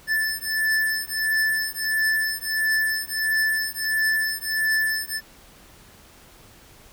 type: beating tone pair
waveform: square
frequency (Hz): 1754 / 1755.5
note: A6 / A6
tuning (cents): -6 / -4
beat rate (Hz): 1.5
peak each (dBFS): -25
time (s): 0.07-5.21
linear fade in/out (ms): 50
effects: pink hiss -50 dBFS RMS until 6.92 s